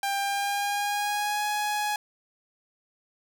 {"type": "tone with pitch glide", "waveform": "sawtooth", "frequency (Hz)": [795, 836.5], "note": ["G5", "G#5"], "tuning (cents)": [24, 12], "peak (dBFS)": -22, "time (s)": [0.03, 1.96], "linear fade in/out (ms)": 2, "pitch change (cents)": 88, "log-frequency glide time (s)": [0.18, 1.45], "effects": []}